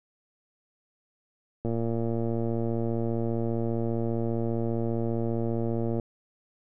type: click train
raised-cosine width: 2 ms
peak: -17 dBFS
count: 501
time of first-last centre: 1.65-5.998 s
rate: 115 Hz
effects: none